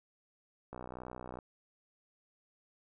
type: click train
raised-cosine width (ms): 1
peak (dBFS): -30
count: 42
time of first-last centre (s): 0.73-1.388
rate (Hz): 62.3
effects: none